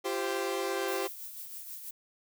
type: chord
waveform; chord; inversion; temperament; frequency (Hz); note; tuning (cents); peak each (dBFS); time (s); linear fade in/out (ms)
sawtooth; F suspended second; none; equal with one note detuned; 343.2 / 392 / 523.3; F4 / G4 / C5; -30 / 0 / 0; -33 / -29 / -32; 0.04-1.08; 20
type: noise with tremolo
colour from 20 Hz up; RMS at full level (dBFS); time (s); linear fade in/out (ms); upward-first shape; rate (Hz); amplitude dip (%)
violet; -41; 0.88-1.91; 5; triangle; 6.2; 50
effects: none